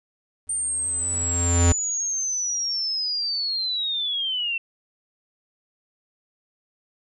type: tone with exponential growth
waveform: square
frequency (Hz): 86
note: F2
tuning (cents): -26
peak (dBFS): -14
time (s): 0.47-1.72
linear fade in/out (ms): 0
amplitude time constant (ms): 270
type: linear sweep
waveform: sine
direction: down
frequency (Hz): 8870 to 2676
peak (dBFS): -23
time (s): 0.49-4.58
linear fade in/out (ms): 5
effects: resampled to 24000 Hz